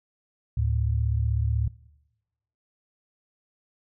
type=tone pair together; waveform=sine; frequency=73.42 / 109.59 Hz; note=D2 / A2; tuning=0 / -6 cents; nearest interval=perfect fifth; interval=694 cents; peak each=-24 dBFS; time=0.57-1.68 s; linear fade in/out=5 ms; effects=noise-tail reverb RT60 1.0 s tail -22 dB re dry